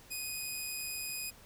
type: tone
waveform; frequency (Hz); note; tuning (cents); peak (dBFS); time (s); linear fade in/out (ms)
10% pulse; 2493; D#7; +3; -28; 0.1-1.31; 20
effects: pink hiss -57 dBFS RMS until 1.45 s